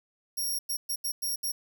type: tone bursts at uneven times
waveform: 10% pulse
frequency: 5588 Hz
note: F8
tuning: in tune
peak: -23 dBFS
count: 6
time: 0.37-0.59 / 0.69-0.77 / 0.89-0.96 / 1.04-1.12 / 1.22-1.36 / 1.43-1.52 s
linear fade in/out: 10 ms
effects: none